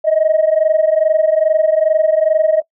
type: tone pair together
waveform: sine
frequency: 617.6 / 640 Hz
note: D#5 / D#5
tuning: -13 / +49 cents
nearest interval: minor second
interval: 62 cents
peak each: -12 dBFS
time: 0.04-2.62 s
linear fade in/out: 20 ms
effects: noise-tail reverb RT60 0.1 s tail -22 dB re dry + tanh soft clip ceiling -5 dBFS